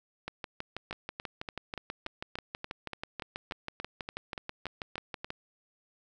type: two click trains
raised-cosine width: 0.3 ms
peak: -21 / -20 dBFS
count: 16 / 32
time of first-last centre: 0.91-5.245 / 0.28-5.304 s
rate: 3.46 / 6.17 Hz
effects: none